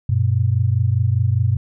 sine tone pair together, 96.04 / 121 Hz, G2 / B2, -35 / -35 cents, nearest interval major third, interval 400 cents, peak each -17 dBFS, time 0.09-1.57 s, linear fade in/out 5 ms, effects none

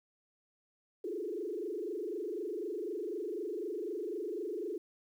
sine tone with frequency modulation, 385.8 Hz, G4, 28 cents flat, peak -35 dBFS, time 1.04-4.78 s, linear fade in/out 5 ms, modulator 24 Hz, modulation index 2.5, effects 11-bit

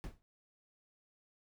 brown noise with exponential decay, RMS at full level -37 dBFS, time 0.04-0.22 s, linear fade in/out 0 ms, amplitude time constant 37 ms, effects none

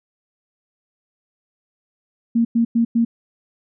sine tone bursts, 231.8 Hz, A#3, 10 cents flat, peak -13 dBFS, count 4, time 2.35-3.05 s, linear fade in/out 10 ms, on 100 ms, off 100 ms, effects none

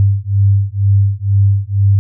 sine beating tone pair, 98.4 / 100.5 Hz, G2 / G2, +7 / +44 cents, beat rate 2.1 Hz, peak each -12 dBFS, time 0-1.99 s, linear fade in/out 0 ms, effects none

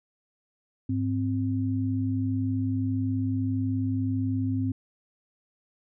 sine tone pair together, 103.25 / 261.6 Hz, G#2 / C4, -10 / 0 cents, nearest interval octave + major third, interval 1610 cents, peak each -27 dBFS, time 0.89-4.72 s, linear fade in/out 5 ms, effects none

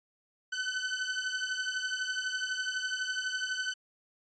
sawtooth beating tone pair, 1507 / 1519 Hz, F#6 / F#6, +31 / +45 cents, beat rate 12 Hz, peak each -31 dBFS, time 0.52-3.74 s, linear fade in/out 10 ms, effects resampled to 16000 Hz

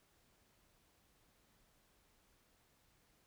silence, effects pink hiss -73 dBFS RMS until 3.26 s

